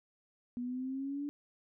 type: exponential sweep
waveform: sine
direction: up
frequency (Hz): 241.5 to 291.6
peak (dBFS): -35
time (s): 0.57-1.29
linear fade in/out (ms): 0
effects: none